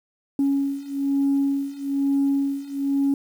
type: beating tone pair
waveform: sine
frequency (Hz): 276.9 / 278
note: C#4 / C#4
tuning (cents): -2 / +5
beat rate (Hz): 1.1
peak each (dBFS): -23 / -21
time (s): 0.39-3.14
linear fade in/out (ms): 2
effects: tanh soft clip ceiling -14 dBFS + 8-bit